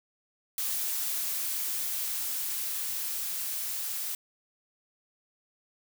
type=noise with level ramp; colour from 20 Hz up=blue; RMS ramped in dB=-31 to -34 dBFS; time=0.58-4.15 s; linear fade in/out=2 ms; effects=none